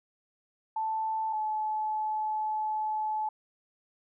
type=tone pair in turn; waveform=sine; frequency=880 / 861.4 Hz; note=A5 / A5; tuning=0 / -37 cents; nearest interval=unison; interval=37 cents; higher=first; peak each=-28 dBFS; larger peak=neither; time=0.76-1.33 / 1.33-3.29 s; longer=second; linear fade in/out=5 ms; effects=none